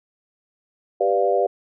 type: chord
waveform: sine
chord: G dominant seventh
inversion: none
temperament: equal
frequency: 392 / 493.9 / 587.3 / 698.5 Hz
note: G4 / B4 / D5 / F5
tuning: 0 / 0 / 0 / 0 cents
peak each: -22 dBFS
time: 1-1.47 s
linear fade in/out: 10 ms
effects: none